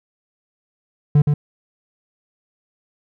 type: tone with echo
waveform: triangle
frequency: 146.83 Hz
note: D3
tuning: in tune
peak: -7 dBFS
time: 1.15-1.22 s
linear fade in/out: 5 ms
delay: 120 ms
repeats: 1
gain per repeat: -4 dB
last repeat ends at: 1.34 s
effects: none